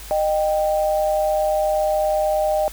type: tone pair together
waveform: sine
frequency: 614.4 / 784 Hz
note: D#5 / G5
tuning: -22 / 0 cents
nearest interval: major third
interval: 422 cents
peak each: -18 / -22 dBFS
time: 0.11-2.68 s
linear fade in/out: 0 ms
effects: added 50 Hz sine -37 dBFS peak until 2.72 s + white hiss -39 dBFS RMS until 2.72 s